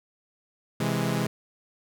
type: chord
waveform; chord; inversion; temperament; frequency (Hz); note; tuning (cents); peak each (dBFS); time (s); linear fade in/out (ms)
sawtooth; C augmented; none; equal; 130.81 / 164.81 / 207.7; C3 / E3 / G#3; 0 / 0 / 0; -25; 0.8-1.27; 5
effects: none